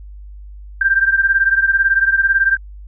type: beating tone pair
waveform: sine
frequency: 1576 / 1594 Hz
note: G6 / G6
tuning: +9 / +28 cents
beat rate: 18 Hz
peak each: -13 / -16 dBFS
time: 0.81-2.57 s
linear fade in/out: 5 ms
effects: added 50 Hz sine -32 dBFS peak until 2.87 s